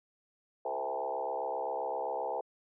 sine tone with frequency modulation, 653 Hz, E5, 17 cents flat, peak -31 dBFS, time 0.65-2.41 s, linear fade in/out 5 ms, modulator 67.6 Hz, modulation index 3.6, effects high-pass 400 Hz 12 dB/octave

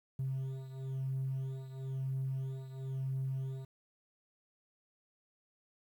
triangle beating tone pair, 132.7 / 133.7 Hz, C3 / C3, +25 / +38 cents, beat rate 1 Hz, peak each -34 / -38 dBFS, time 0.19-3.65 s, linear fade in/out 5 ms, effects tanh soft clip ceiling -29 dBFS + 11-bit

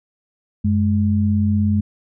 sine tone pair together, 93.54 / 210 Hz, F#2 / G#3, +19 / +19 cents, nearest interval octave + major second, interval 1400 cents, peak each -17 dBFS, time 0.64-1.81 s, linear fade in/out 10 ms, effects none

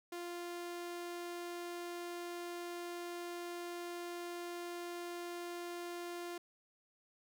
sawtooth tone, 348.3 Hz, F4, 5 cents flat, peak -38 dBFS, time 0.12-6.38 s, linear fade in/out 5 ms, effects none

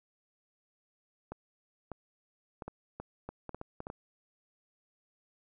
clicks, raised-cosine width 1 ms, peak -26 dBFS, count 12, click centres 1.32 / 1.917 / 2.622 / 2.68 / 3 / 3.29 / 3.493 / 3.546 / 3.614 / 3.804 / 3.869 / 3.901 s, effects none

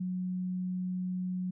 sine tone, 182.9 Hz, F#3, 20 cents flat, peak -31 dBFS, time 0-1.51 s, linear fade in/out 10 ms, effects none

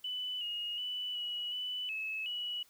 sine tone with pitch steps, 2991 / 2870 / 2976 / 2923 / 2985 / 2592 / 2933 Hz, F#7 / F7 / F#7 / F#7 / F#7 / E7 / F#7, +18 / +47 / +9 / -22 / +15 / -30 / -16 cents, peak -35 dBFS, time 0.04-2.63 s, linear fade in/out 5 ms, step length 370 ms, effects white hiss -65 dBFS RMS until 2.69 s

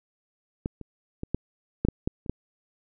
clicks, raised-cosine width 3 ms, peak -15 / -26 / -19 / -12 / -10 / -9 / -12 / -30 / -13 dBFS, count 9, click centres 0.659 / 0.813 / 1.234 / 1.346 / 1.85 / 1.886 / 2.075 / 2.262 / 2.296 s, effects none

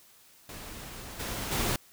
pink noise with level steps, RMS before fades -43 / -35 / -29 dBFS, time 0.49-1.76 s, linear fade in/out 2 ms, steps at 1.19 / 1.51 s, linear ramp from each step 10 ms, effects white hiss -58 dBFS RMS until 1.92 s

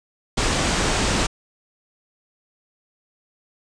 pink low-pass noise, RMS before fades -21 dBFS, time 0.37-1.27 s, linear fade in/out 10 ms, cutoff 8900 Hz, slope 48 dB/octave, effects resampled to 22050 Hz

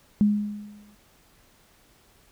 sine tone with exponential decay, 207.7 Hz, G#3, in tune, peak -14 dBFS, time 0.21-0.95 s, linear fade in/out 0 ms, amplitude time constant 160 ms, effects pink hiss -59 dBFS RMS until 2.31 s

